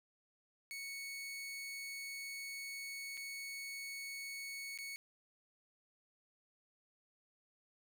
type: tone with dropouts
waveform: sawtooth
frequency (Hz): 2217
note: C#7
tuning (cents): 0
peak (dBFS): -40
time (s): 0.71-4.96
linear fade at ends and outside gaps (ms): 0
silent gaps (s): 3.171-3.175 / 4.776-4.787
effects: none